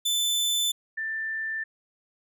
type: tone pair in turn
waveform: sawtooth / sine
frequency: 3520 / 1776.3 Hz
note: A7 / A6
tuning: 0 / +16 cents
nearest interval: octave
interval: 1184 cents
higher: first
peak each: -20 / -28 dBFS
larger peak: first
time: 0.05-0.72 / 0.97-1.64 s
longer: neither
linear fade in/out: 10 ms
effects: none